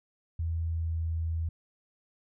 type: tone with pitch glide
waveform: sine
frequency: 82.41 to 81.84 Hz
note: E2 to E2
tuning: 0 to -12 cents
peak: -28 dBFS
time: 0.39-1.49 s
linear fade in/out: 5 ms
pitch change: -12 cents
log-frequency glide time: 0.64-0.96 s
effects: none